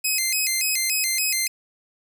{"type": "tone with vibrato", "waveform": "10% pulse", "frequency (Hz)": 2300, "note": "D7", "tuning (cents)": -37, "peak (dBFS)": -12, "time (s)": [0.04, 1.48], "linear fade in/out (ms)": 10, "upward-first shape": "square", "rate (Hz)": 3.5, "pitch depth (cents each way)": 170, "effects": []}